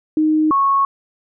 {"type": "tone pair in turn", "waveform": "sine", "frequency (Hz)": [310, 1101.2], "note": ["D#4", "C#6"], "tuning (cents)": [-6, -12], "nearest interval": "octave + minor seventh", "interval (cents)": 2194, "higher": "second", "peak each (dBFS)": -12, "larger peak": "neither", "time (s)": [[0.17, 0.51], [0.51, 0.85]], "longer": "neither", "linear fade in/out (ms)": 2, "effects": []}